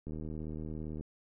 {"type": "click train", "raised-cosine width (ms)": 3, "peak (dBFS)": -29, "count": 74, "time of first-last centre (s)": [0.07, 1.01], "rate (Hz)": 77.7, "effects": []}